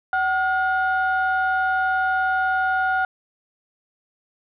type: tone pair together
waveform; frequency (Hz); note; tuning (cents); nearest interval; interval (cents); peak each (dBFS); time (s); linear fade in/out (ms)
sine; 755.3 / 1432; F#5 / F6; +35 / +43; major seventh; 1108; -20; 0.13-3.05; 2
effects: tanh soft clip ceiling -13 dBFS